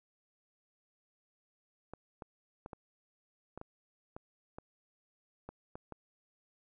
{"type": "clicks", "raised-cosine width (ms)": 1, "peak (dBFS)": -30, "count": 11, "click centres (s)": [1.936, 2.222, 2.661, 2.732, 3.576, 3.614, 4.165, 4.585, 5.49, 5.755, 5.923], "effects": []}